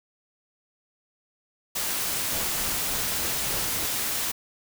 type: noise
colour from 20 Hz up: white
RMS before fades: -28 dBFS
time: 1.75-4.32 s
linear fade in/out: 10 ms
type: noise with tremolo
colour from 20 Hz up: pink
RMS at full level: -34 dBFS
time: 2.31-3.86 s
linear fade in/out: 5 ms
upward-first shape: triangle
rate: 3.4 Hz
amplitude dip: 75%
effects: none